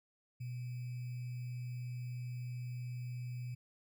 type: tone with sample-and-hold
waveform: sine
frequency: 123.47 Hz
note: B2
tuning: in tune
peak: -39 dBFS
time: 0.4-3.55 s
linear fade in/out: 10 ms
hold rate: 2450 Hz
effects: none